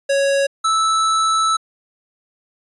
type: tone pair in turn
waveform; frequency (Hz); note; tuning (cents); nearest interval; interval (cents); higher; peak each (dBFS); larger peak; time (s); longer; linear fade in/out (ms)
square; 554.4 / 1312.9; C#5 / E6; 0 / -7; octave + minor third; 1493; second; -15; neither; 0.09-0.47 / 0.64-1.57; second; 10
effects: resampled to 24000 Hz